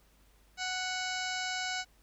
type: harmonic tone with a mistuned harmonic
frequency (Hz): 740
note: F#5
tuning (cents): 0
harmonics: 1 / 2 / 3 / 4 / 5 / 6 / 7 / 8 / 9 / 10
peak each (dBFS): -39 / -38 / -40 / -43 / -43 / -44 / -43 / -48 / -47 / -48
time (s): 0.57-1.85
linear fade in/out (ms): 50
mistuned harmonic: 5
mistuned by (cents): +100
effects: added 50 Hz sine -63 dBFS peak until 2.02 s + pink hiss -67 dBFS RMS until 2.02 s